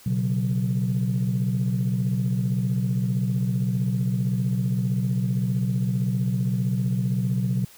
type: chord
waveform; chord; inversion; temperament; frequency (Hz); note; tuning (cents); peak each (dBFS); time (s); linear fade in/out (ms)
sine; B suspended second; none; just; 123.47 / 138.9 / 185.21; B2 / C#3 / F#3; 0 / +4 / +2; -23 / -27 / -24; 0.06-7.65; 5
effects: tanh soft clip ceiling -15 dBFS + white hiss -50 dBFS RMS until 7.77 s